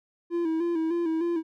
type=tone with vibrato; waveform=triangle; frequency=332.4 Hz; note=E4; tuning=15 cents sharp; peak=-22 dBFS; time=0.3-1.43 s; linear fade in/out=50 ms; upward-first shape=square; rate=3.3 Hz; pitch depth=55 cents each way; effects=none